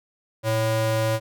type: ring-modulated tone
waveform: square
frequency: 220.8 Hz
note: A3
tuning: 6 cents sharp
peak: -18 dBFS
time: 0.43-1.2 s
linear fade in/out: 50 ms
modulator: 335 Hz
effects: none